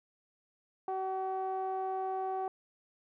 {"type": "tone with low-pass filter", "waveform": "sawtooth", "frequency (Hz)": 379.6, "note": "F#4", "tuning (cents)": 44, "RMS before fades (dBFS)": -35, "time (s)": [0.88, 2.48], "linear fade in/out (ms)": 2, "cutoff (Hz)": 860, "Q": 5.9, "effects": []}